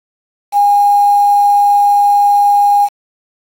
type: tone with quantisation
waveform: sine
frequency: 815 Hz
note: G#5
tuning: 33 cents flat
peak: -6 dBFS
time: 0.52-2.89 s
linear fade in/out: 50 ms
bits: 5
effects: AAC 48 kbps